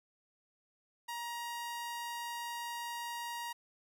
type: tone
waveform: sawtooth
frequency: 945 Hz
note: A#5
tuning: 23 cents sharp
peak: -35 dBFS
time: 1.08-3.53 s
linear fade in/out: 10 ms
effects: none